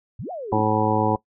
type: exponential two-way sweep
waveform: sine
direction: up then down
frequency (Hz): 87.31 to 765 to 273.2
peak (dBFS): -29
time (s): 0.19-0.61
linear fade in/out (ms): 5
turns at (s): 0.31
type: harmonic tone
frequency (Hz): 108.1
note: A2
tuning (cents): -30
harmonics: 1 / 2 / 3 / 4 / 5 / 7 / 8 / 9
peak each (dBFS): -26 / -26 / -26 / -26 / -26 / -26 / -26 / -26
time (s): 0.52-1.16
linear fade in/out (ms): 5
effects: noise-tail reverb RT60 0.1 s tail -20 dB re dry